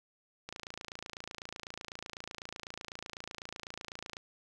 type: click train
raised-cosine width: 0.2 ms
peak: -24 dBFS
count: 104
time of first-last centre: 0.49-4.169 s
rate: 28 Hz
effects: none